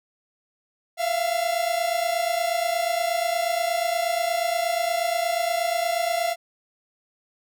45% pulse tone pair together, 670.1 / 698.5 Hz, E5 / F5, +28 / 0 cents, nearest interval minor second, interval 72 cents, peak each -25 dBFS, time 0.97-6.36 s, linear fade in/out 50 ms, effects none

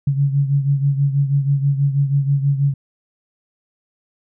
sine beating tone pair, 139 / 145.2 Hz, C#3 / D3, +5 / -19 cents, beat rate 6.2 Hz, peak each -15 / -21 dBFS, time 0.07-2.74 s, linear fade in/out 5 ms, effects none

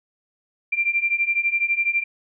sine beating tone pair, 2362 / 2374 Hz, D7 / D7, +9 / +18 cents, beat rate 12 Hz, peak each -23 / -21 dBFS, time 0.72-2.04 s, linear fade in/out 10 ms, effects none

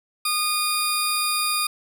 20% pulse tone pair together, 1227 / 4813 Hz, D#6 / D8, -25 / +42 cents, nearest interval 2 octaves, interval 2367 cents, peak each -19 / -18 dBFS, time 0.25-1.67 s, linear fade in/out 5 ms, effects none

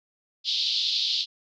pink band-pass noise, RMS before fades -26 dBFS, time 0.44-1.26 s, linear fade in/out 50 ms, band 3300 to 4700 Hz, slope 48 dB/octave, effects none

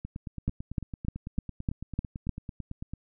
two click trains, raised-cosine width 5 ms, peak -15 / -24 dBFS, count 7 / 27, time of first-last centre 0.48-2.293 / 0.05-2.936 s, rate 3.31 / 9.01 Hz, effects none

